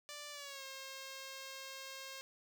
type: tone with pitch glide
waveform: 5% pulse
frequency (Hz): 587.3 to 535.5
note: D5 to C5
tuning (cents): 0 to +40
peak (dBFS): -35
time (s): 0.09-2.21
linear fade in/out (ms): 0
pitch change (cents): -160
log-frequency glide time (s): 0.31-0.64
effects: none